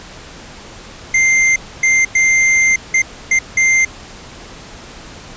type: tone bursts at uneven times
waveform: square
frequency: 2093 Hz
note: C7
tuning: in tune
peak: -10 dBFS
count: 6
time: 1.14-1.56 / 1.83-2.05 / 2.15-2.76 / 2.94-3.02 / 3.31-3.39 / 3.57-3.85 s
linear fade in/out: 5 ms
effects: pink hiss -35 dBFS RMS until 5.36 s + resampled to 16000 Hz